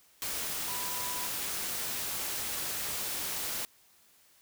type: tone in noise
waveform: sine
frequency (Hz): 988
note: B5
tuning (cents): 0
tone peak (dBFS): -41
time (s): 0.68-1.27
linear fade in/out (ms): 0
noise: white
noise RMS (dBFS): -35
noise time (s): 0.22-3.65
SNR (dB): -9
effects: white hiss -63 dBFS RMS until 4.41 s